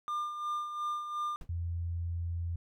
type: tone with tremolo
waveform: triangle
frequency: 1200 Hz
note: D6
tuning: 37 cents sharp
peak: -29 dBFS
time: 0.08-1.36 s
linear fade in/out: 0 ms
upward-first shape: sine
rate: 2.8 Hz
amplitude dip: 55%
type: noise with exponential decay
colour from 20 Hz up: brown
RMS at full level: -39 dBFS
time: 1.41-1.5 s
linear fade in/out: 2 ms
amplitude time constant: 19 ms
type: tone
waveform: sine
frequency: 85.2 Hz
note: F2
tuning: 42 cents flat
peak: -32 dBFS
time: 1.49-2.56 s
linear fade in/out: 5 ms
effects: none